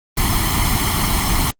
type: noise with comb filter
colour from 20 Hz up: pink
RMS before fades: -17 dBFS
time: 0.17-1.51 s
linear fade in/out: 5 ms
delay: 0.95 ms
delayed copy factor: +0.95
effects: Opus 24 kbps